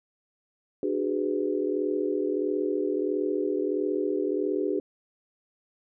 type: chord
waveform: sine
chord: G# half-diminished seventh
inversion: second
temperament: just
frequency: 299 / 373.8 / 415.3 / 498.4 Hz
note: D4 / F#4 / G#4 / B4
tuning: +31 / +18 / 0 / +16 cents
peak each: -30 / -29 / -29 / -34 dBFS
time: 0.83-4.8 s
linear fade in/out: 2 ms
effects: none